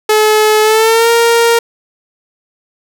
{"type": "tone with pitch glide", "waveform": "sawtooth", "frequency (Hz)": [429.3, 465.5], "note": ["A4", "A#4"], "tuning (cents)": [-43, -2], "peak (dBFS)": -3, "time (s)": [0.09, 1.59], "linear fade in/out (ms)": 5, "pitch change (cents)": 141, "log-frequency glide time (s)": [0.62, 1.1], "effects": []}